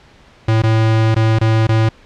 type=tone with dropouts; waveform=square; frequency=111.2 Hz; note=A2; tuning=19 cents sharp; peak=-11 dBFS; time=0.48-1.89 s; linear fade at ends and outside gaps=5 ms; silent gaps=0.621-0.635 / 1.146-1.162 / 1.388-1.411 / 1.67-1.689 s; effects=pink hiss -46 dBFS RMS until 2.05 s + low-pass 4000 Hz 12 dB/octave